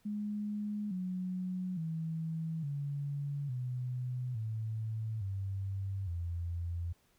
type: tone with pitch steps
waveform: sine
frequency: 208.5 / 183.62 / 161.71 / 142.41 / 125.42 / 110.45 / 97.27 / 85.66 Hz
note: G#3 / F#3 / E3 / C#3 / B2 / A2 / G2 / F2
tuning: +7 / -13 / -33 / +47 / +27 / +7 / -13 / -33 cents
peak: -34 dBFS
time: 0.05-6.93 s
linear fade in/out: 10 ms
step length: 860 ms
effects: pink hiss -71 dBFS RMS until 7.18 s